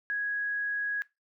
sine tone, 1661.2 Hz, G#6, in tune, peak -28 dBFS, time 0.1-1.02 s, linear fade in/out 0 ms, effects noise-tail reverb RT60 0.2 s tail -19 dB re dry

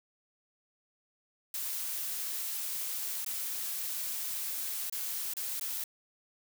blue noise with dropouts, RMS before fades -36 dBFS, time 1.54-5.84 s, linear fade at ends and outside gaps 2 ms, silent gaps 3.247-3.262 / 4.898-4.924 / 5.337-5.368 / 5.597-5.61 s, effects none

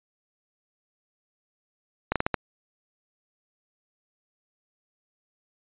slowing click train, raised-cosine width 0.5 ms, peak -8 dBFS, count 5, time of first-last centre 2.12-2.343 s, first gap 37 ms, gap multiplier 1.28, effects resampled to 8000 Hz

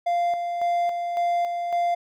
triangle tone with tremolo, 695 Hz, F5, 9 cents flat, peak -18 dBFS, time 0.06-1.95 s, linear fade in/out 10 ms, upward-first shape square, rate 1.8 Hz, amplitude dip 45%, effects none

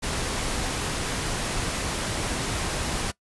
pink noise, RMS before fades -28 dBFS, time 0.02-3.12 s, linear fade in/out 20 ms, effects noise-tail reverb RT60 0.1 s tail -21 dB re dry + resampled to 24000 Hz

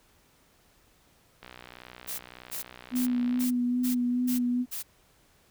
click train, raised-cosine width 0.3 ms, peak -28 dBFS, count 125, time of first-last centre 1.43-3.44 s, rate 61.7 Hz
blue noise bursts, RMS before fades -35 dBFS, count 7, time 2.07-4.83 s, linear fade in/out 20 ms, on 120 ms, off 320 ms
sine tone with vibrato, 246.9 Hz, B3, in tune, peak -24 dBFS, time 2.91-4.66 s, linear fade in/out 50 ms, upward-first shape sine, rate 2.4 Hz, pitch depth 22 cents each way
effects pink hiss -63 dBFS RMS until 5.5 s

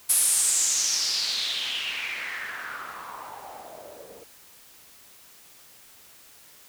blue noise with low-pass filter sweep, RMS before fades -28 dBFS, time 0.09-4.24 s, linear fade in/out 10 ms, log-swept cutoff 11000 to 450 Hz, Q 4.5, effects white hiss -52 dBFS RMS until 6.68 s

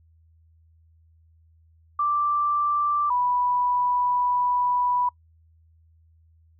sine tone pair in turn, 1174.7 / 984.5 Hz, D6 / B5, 0 / -6 cents, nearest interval minor third, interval 306 cents, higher first, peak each -20 dBFS, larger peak neither, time 1.99-3.1 / 3.1-5.09 s, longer second, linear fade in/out 5 ms, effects noise-tail reverb RT60 0.1 s tail -24 dB re dry + added 81 Hz sine -55 dBFS peak until 6.59 s

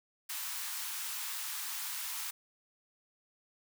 white high-pass noise, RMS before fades -39 dBFS, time 0.29-2.31 s, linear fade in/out 10 ms, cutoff 850 Hz, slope 48 dB/octave, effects none

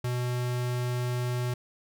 square tone, 123.47 Hz, B2, in tune, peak -28 dBFS, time 0.04-1.54 s, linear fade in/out 5 ms, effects none

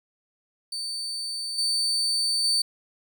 35% pulse tone with level steps, 4560 Hz, C#8, 48 cents sharp, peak -28 / -21 / -19 dBFS, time 0.72-2.62 s, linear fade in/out 5 ms, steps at 1.58 / 2.44 s, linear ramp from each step 5 ms, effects none

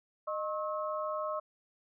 sine tone cluster, 616 / 1084 / 1290 Hz, D#5 / C#6 / E6, -17 / -39 / -38 cents, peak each -35 / -37 / -40 dBFS, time 0.27-1.4 s, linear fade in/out 10 ms, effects none

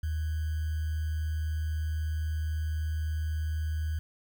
sine tone with sample-and-hold, 78.1 Hz, D#2, 7 cents sharp, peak -28 dBFS, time 0.03-3.99 s, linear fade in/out 5 ms, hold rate 1575 Hz, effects none

